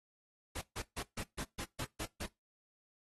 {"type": "noise bursts", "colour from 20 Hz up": "pink", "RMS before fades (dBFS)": -41, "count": 9, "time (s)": [0.55, 2.264], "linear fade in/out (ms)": 10, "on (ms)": 66, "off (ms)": 140, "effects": ["noise-tail reverb RT60 0.2 s tail -21 dB re dry", "AAC 32 kbps"]}